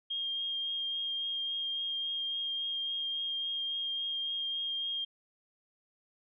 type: tone with vibrato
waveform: sine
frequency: 3225 Hz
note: G7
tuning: 48 cents sharp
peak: -32 dBFS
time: 0.1-5.05 s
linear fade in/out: 10 ms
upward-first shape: triangle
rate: 3.6 Hz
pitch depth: 14 cents each way
effects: none